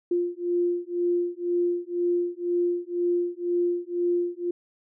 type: beating tone pair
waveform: sine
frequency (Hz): 349.2 / 351.2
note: F4 / F4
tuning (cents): 0 / +10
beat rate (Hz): 2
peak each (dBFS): -26 / -26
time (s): 0.11-4.51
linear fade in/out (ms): 5
effects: none